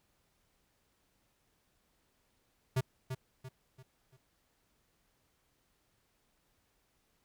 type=tone with echo; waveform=square; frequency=130 Hz; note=C3; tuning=11 cents flat; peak=-28 dBFS; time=2.76-2.81 s; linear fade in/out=10 ms; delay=340 ms; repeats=4; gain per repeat=-8 dB; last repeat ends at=4.17 s; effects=pink hiss -75 dBFS RMS until 7.24 s